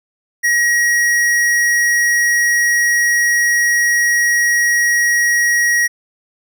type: tone with tanh clipping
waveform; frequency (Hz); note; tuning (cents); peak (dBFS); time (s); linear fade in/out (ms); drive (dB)
sine; 1900; A#6; +33; -13; 0.43-5.88; 20; 17
effects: none